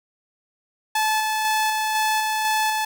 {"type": "tone with tremolo", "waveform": "sawtooth", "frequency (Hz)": 867, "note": "A5", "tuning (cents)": -26, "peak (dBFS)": -15, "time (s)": [0.95, 2.85], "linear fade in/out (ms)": 5, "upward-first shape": "square", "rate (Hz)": 2, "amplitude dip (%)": 25, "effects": []}